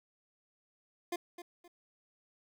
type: tone with echo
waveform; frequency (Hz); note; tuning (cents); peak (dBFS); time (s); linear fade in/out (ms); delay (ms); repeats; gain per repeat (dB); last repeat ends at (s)
25% pulse; 349.2; F4; 0; -30; 1.12-1.16; 5; 260; 2; -11; 1.68
effects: 12-bit